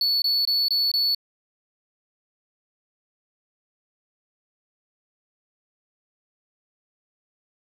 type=tone bursts; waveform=triangle; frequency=4435 Hz; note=C#8; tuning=in tune; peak=-18 dBFS; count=5; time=0.01-1.148 s; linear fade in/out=2 ms; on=210 ms; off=22 ms; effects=none